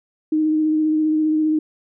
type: tone with vibrato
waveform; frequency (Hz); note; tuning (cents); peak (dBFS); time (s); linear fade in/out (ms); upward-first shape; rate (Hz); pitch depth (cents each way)
sine; 310.2; D#4; -5; -15; 0.32-1.59; 5; sine; 15; 18
effects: none